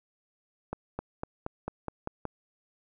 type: accelerating click train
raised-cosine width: 1 ms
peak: -19 dBFS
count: 8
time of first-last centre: 0.73-2.253 s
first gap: 260 ms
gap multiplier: 0.94
effects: none